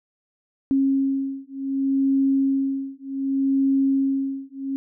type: beating tone pair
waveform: sine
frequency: 271.1 / 271.76 Hz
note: C#4 / C#4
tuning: -38 / -34 cents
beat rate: 0.66 Hz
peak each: -22 dBFS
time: 0.71-4.76 s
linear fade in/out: 0 ms
effects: none